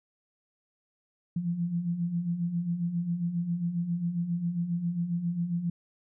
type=beating tone pair; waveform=sine; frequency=166.7 / 174.1 Hz; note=E3 / F3; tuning=+20 / -5 cents; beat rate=7.4 Hz; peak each=-35 / -28 dBFS; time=1.36-5.7 s; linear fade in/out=5 ms; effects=none